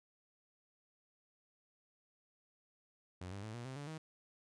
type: tone with pitch steps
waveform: sawtooth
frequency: 90.7 / 99.48 / 109.11 / 119.68 / 131.27 / 143.98 / 157.92 Hz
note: F#2 / G2 / A2 / A#2 / C3 / D3 / D#3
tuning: -34 / +26 / -14 / +46 / +6 / -34 / +26 cents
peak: -40 dBFS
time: 3.21-3.98 s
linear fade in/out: 5 ms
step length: 110 ms
effects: resampled to 22050 Hz